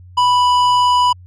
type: tone with tanh clipping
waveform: triangle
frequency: 987.8 Hz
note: B5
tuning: in tune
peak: -12 dBFS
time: 0.17-1.13 s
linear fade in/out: 10 ms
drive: 16 dB
effects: added 90 Hz sine -37 dBFS peak until 1.26 s